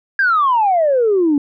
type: exponential sweep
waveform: sine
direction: down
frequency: 1639 to 277.2 Hz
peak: -10 dBFS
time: 0.19-1.38 s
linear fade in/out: 2 ms
effects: tanh soft clip ceiling -7 dBFS